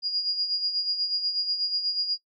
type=tone with tremolo; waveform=sine; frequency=4856 Hz; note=D#8; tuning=43 cents flat; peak=-22 dBFS; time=0.02-2.18 s; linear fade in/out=50 ms; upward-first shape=sine; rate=8.2 Hz; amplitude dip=60%; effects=noise-tail reverb RT60 0.1 s tail -23 dB re dry